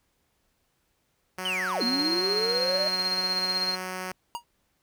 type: tone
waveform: 5% pulse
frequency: 185 Hz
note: F#3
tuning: in tune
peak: -21 dBFS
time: 1.38-4.12 s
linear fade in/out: 2 ms
type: linear two-way sweep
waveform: triangle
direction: down then up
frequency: 3136 to 227.7 to 607 Hz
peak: -25 dBFS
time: 1.45-2.88 s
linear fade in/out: 5 ms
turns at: 1.83 s
type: tone with tremolo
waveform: sine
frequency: 4206 Hz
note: C8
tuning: 8 cents sharp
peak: -23 dBFS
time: 1.8-3.76 s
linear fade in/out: 20 ms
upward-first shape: sine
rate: 16 Hz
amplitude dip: 50%
type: tone with exponential decay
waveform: square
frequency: 949 Hz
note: A#5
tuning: 31 cents sharp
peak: -27 dBFS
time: 4.35-4.44 s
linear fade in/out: 0 ms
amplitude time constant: 18 ms
effects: pink hiss -72 dBFS RMS until 4.82 s